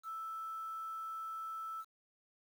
sine tone with quantisation, 1318.5 Hz, E6, in tune, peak -40 dBFS, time 0.03-1.85 s, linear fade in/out 50 ms, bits 10, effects none

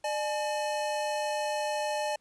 square tone pair together, 601 / 850.7 Hz, D5 / G#5, +40 / +41 cents, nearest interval tritone, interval 601 cents, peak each -32 / -33 dBFS, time 0.04-2.16 s, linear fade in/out 5 ms, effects pink hiss -71 dBFS RMS until 2.2 s + resampled to 24000 Hz

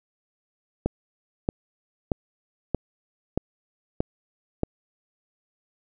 click train, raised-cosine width 2 ms, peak -9 dBFS, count 7, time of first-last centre 0.86-4.634 s, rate 1.59 Hz, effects none

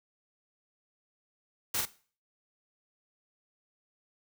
white noise with echo, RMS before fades -31 dBFS, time 1.74-1.81 s, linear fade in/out 5 ms, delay 44 ms, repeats 1, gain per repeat -3 dB, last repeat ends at 1.854 s, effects noise-tail reverb RT60 0.4 s tail -17 dB re dry

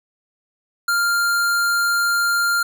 square tone, 1397 Hz, F6, in tune, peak -17 dBFS, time 0.88-2.63 s, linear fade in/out 5 ms, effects none

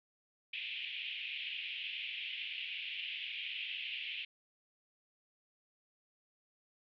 pink band-pass noise, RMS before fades -42 dBFS, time 0.53-4.25 s, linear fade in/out 5 ms, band 2400 to 3200 Hz, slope 48 dB/octave, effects none

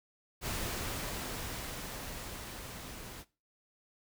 pink noise with level ramp, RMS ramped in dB -36 to -47 dBFS, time 0.41-3.25 s, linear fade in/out 50 ms, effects noise-tail reverb RT60 0.3 s tail -19 dB re dry

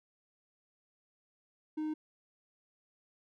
triangle tone, 308.8 Hz, D#4, 13 cents flat, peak -31 dBFS, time 1.77-1.94 s, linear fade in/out 10 ms, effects none

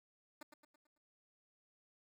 10% pulse tone with echo, 299.2 Hz, D4, 32 cents sharp, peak -40 dBFS, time 0.41-0.43 s, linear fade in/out 5 ms, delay 110 ms, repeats 5, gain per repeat -7 dB, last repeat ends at 0.98 s, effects none

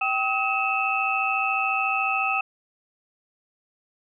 sine tone cluster, 775 / 1273 / 2556 / 2670 Hz, G5 / D#6 / D#7 / E7, -20 / +39 / +46 / +22 cents, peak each -27 dBFS, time 0.01-2.41 s, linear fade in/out 5 ms, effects none

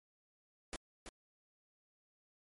pink noise with echo, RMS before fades -42 dBFS, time 0.73-0.76 s, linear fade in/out 0 ms, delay 330 ms, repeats 1, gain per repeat -7 dB, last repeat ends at 1.09 s, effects MP3 48 kbps

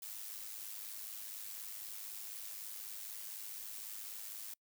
blue noise with amplitude modulation, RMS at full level -44 dBFS, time 0.02-4.54 s, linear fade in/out 5 ms, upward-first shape sine, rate 104 Hz, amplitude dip 55%, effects noise-tail reverb RT60 0.1 s tail -26 dB re dry

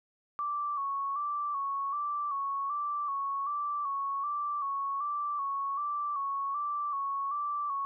sine tone with vibrato, 1138 Hz, C#6, 45 cents sharp, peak -30 dBFS, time 0.39-7.85 s, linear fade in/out 0 ms, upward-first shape square, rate 1.3 Hz, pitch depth 48 cents each way, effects none

